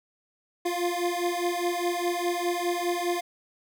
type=beating tone pair; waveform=25% pulse; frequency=347.7 / 352.6 Hz; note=F4 / F4; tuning=-8 / +17 cents; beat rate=4.9 Hz; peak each=-25 dBFS; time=0.65-3.21 s; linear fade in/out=10 ms; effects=none